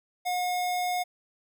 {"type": "tone", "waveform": "square", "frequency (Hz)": 721, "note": "F#5", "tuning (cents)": -45, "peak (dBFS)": -27, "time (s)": [0.25, 1.04], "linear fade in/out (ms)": 20, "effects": []}